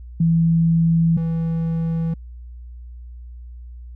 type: tone pair in turn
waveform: sine / triangle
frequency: 165.5 / 164.36 Hz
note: E3 / E3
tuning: +7 / -5 cents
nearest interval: unison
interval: 12 cents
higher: first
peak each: -13 / -17 dBFS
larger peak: first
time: 0.2-1.17 / 1.17-2.14 s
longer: neither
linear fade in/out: 5 ms
effects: added 60 Hz sine -34 dBFS peak until 3.95 s